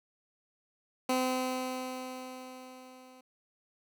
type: tone with level ramp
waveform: 15% pulse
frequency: 256.5 Hz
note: C4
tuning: 34 cents flat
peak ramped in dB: -20 to -47 dBFS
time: 1.09-3.21 s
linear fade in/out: 5 ms
effects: none